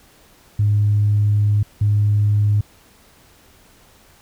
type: tone pair in turn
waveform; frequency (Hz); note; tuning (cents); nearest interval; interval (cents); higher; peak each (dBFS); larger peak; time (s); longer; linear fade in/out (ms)
sine; 103.83 / 103.83; G#2 / G#2; 0 / 0; unison; 0; neither; -12; neither; 0.59-1.63 / 1.81-2.61; first; 5
effects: tanh soft clip ceiling -8 dBFS + pink hiss -51 dBFS RMS until 4.21 s